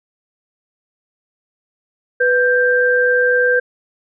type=tone pair together; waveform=sine; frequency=495 / 1578 Hz; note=B4 / G6; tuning=+4 / +11 cents; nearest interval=octave + minor sixth; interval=2007 cents; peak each=-14 dBFS; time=2.2-3.6 s; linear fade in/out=10 ms; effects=none